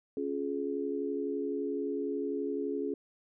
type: chord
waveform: sine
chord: Db major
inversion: none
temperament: equal with one note detuned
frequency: 277.2 / 349.2 / 420.9 Hz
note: Db4 / F4 / Ab4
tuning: 0 / 0 / +23 cents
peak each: -35 / -38 / -34 dBFS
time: 0.17-2.94 s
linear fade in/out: 2 ms
effects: none